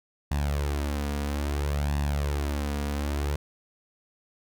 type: tone with flanger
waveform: sawtooth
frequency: 72.1 Hz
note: D2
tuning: 31 cents flat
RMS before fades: -28 dBFS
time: 0.31-3.36 s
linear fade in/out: 5 ms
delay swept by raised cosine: 1.1 to 4.2 ms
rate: 0.6 Hz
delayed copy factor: +0.65
effects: none